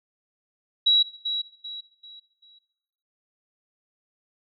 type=tone with echo; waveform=sine; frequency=3885 Hz; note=B7; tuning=29 cents flat; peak=-15 dBFS; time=0.86-1.03 s; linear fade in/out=10 ms; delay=390 ms; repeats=4; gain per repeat=-9 dB; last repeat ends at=2.59 s; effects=noise-tail reverb RT60 1.0 s tail -18 dB re dry